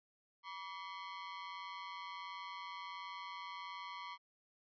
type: ring-modulated tone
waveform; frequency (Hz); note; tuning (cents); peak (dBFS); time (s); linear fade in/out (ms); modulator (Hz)
sawtooth; 1060; C6; +22; -38; 0.43-4.18; 50; 90.7
effects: resampled to 11025 Hz